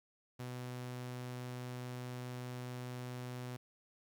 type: tone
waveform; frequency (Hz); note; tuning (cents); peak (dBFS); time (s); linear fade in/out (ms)
sawtooth; 124.7; B2; +17; -38; 0.39-3.57; 10
effects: 12-bit